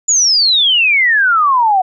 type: exponential sweep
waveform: sine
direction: down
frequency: 7040 to 727 Hz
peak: -8 dBFS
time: 0.08-1.82 s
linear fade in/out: 10 ms
effects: none